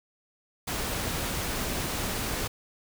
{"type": "noise", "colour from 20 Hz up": "pink", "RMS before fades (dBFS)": -31, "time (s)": [0.67, 2.48], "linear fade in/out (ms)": 10, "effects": []}